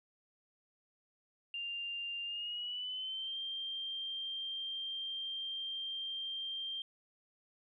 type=tone with pitch glide; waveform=triangle; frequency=2794 to 3173 Hz; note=F7 to G7; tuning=0 to +20 cents; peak=-34 dBFS; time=1.54-6.82 s; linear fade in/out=2 ms; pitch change=+220 cents; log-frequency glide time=2.24-3.37 s; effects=tanh soft clip ceiling -36 dBFS + resampled to 24000 Hz